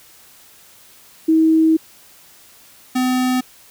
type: tone pair in turn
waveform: sine / square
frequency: 320 / 254 Hz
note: D#4 / B3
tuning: +49 / +49 cents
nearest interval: major third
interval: 400 cents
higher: first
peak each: -10 / -16 dBFS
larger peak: first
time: 1.28-1.77 / 2.95-3.41 s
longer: first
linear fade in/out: 10 ms
effects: white hiss -47 dBFS RMS until 3.7 s